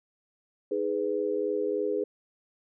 sine chord, G# minor, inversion second, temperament just, 311.5 / 415.3 / 498.4 Hz, D#4 / G#4 / B4, +2 / 0 / +16 cents, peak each -34 / -28 / -31 dBFS, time 0.71-2.04 s, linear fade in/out 5 ms, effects none

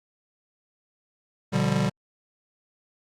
square chord, G dominant seventh, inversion first, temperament just, 122.5 / 147 / 176.4 / 196 Hz, B2 / D3 / F3 / G3, -14 / +2 / +18 / 0 cents, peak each -29 / -27 / -31 / -26 dBFS, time 1.52-1.9 s, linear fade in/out 20 ms, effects low-pass 8000 Hz 12 dB/octave + Opus 48 kbps

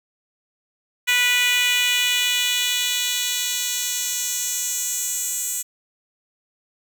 10% pulse tone with high-pass filter sweep, 491.3 Hz, B4, 9 cents flat, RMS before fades -22 dBFS, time 1.07-5.63 s, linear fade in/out 20 ms, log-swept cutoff 2200 to 8000 Hz, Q 1.8, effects none

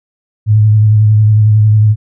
sine tone with vibrato, 107.1 Hz, A2, 46 cents flat, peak -4 dBFS, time 0.46-1.96 s, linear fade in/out 50 ms, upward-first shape sine, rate 11 Hz, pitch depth 29 cents each way, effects none

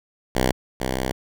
5% pulse tone pair in turn, 64 / 64.59 Hz, C2 / C2, -38 / -22 cents, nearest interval unison, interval 16 cents, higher second, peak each -7 / -12 dBFS, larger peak first, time 0.35-0.52 / 0.8-1.12 s, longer second, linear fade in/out 5 ms, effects none

